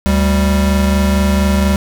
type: tone pair together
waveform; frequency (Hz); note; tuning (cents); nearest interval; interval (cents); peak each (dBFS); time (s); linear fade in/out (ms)
square; 73.42 / 196; D2 / G3; 0 / 0; octave + perfect fourth; 1700; -14; 0.06-1.76; 0
effects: none